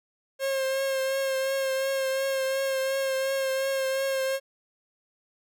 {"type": "tone with vibrato", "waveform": "45% pulse", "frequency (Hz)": 536, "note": "C5", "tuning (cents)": 42, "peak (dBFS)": -25, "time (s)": [0.39, 4.4], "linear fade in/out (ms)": 50, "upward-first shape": "triangle", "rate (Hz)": 2.8, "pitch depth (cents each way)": 28, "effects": []}